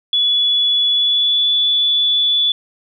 sine tone with pitch glide, 3415 to 3451 Hz, G#7 to A7, +48 to -34 cents, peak -12 dBFS, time 0.13-2.52 s, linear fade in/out 2 ms, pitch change +18 cents, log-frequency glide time 0.93-1.5 s, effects none

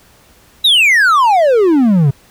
triangle exponential sweep, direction down, 3951 to 130.4 Hz, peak -5 dBFS, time 0.64-2.11 s, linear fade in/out 10 ms, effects pink hiss -47 dBFS RMS until 2.3 s

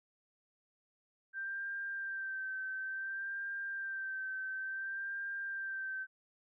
sine tone with vibrato, 1568 Hz, G6, in tune, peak -37 dBFS, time 1.33-6.07 s, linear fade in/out 50 ms, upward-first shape sine, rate 0.57 Hz, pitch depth 29 cents each way, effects none

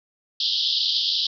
pink band-pass noise, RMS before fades -23 dBFS, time 0.4-1.27 s, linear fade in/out 5 ms, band 3100 to 5100 Hz, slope 96 dB/octave, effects none

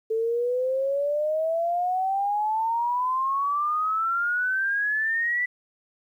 sine exponential sweep, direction up, 440 to 1985 Hz, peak -22 dBFS, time 0.1-5.46 s, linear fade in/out 10 ms, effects 10-bit

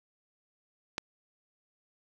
click, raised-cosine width 0.2 ms, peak -14 dBFS, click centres 0.981 s, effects none

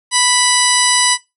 harmonic tone, 987.8 Hz, B5, in tune, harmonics 1 / 2 / 3 / 4 / 5 / 6 / 8 / 9 / 10, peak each -19 / -19 / -19 / -19 / -19 / -19 / -19 / -19 / -19 dBFS, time 0.11-1.18 s, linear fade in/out 50 ms, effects noise-tail reverb RT60 0.2 s tail -18 dB re dry

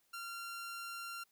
sawtooth tone, 1380 Hz, F6, 21 cents flat, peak -39 dBFS, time 0.13-1.24 s, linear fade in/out 10 ms, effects white hiss -75 dBFS RMS until 1.31 s

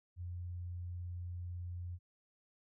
sine tone, 88.2 Hz, F2, 18 cents sharp, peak -40 dBFS, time 0.16-1.99 s, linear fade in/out 50 ms, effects none

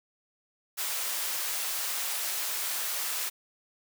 white high-pass noise, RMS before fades -32 dBFS, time 0.77-3.3 s, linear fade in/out 20 ms, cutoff 630 Hz, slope 12 dB/octave, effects none

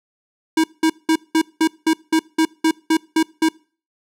square tone bursts, 320 Hz, D#4, 49 cents sharp, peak -13 dBFS, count 12, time 0.57-3.488 s, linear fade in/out 5 ms, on 69 ms, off 190 ms, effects noise-tail reverb RT60 0.4 s tail -24 dB re dry + low-pass 11000 Hz 12 dB/octave

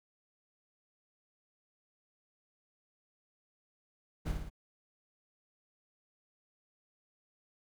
brown noise with echo, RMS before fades -33 dBFS, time 4.25-4.33 s, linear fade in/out 20 ms, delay 57 ms, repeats 3, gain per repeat -4 dB, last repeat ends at 4.501 s, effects none

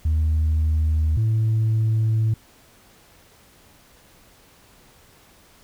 sine tone pair in turn, 78.2 / 110.59 Hz, D#2 / A2, +9 / +9 cents, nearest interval tritone, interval 600 cents, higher second, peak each -15 dBFS, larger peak neither, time 0.05-1.17 / 1.17-2.34 s, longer second, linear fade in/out 5 ms, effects tanh soft clip ceiling -15 dBFS + pink hiss -53 dBFS RMS until 5.63 s

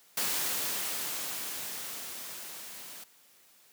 white noise with level ramp, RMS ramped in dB -30 to -46 dBFS, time 0.17-3.04 s, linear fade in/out 5 ms, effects white hiss -61 dBFS RMS until 3.72 s + high-pass 150 Hz 12 dB/octave

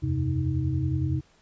sine tone cluster, 82.8 / 93.6 / 131.6 / 312.9 Hz, E2 / F#2 / C3 / D#4, +8 / +20 / +10 / +10 cents, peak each -30 / -30 / -26 / -32 dBFS, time 0.02-1.21 s, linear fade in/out 20 ms, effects pink hiss -61 dBFS RMS until 1.41 s + resampled to 16000 Hz

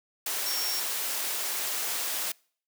sine tone in noise, 5520 Hz, F8, 21 cents flat, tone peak -31 dBFS, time 0.46-0.8 s, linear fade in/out 5 ms, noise white, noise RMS -31 dBFS, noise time 0.26-2.32 s, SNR -3 dB, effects noise-tail reverb RT60 0.5 s tail -26 dB re dry + high-pass 400 Hz 12 dB/octave

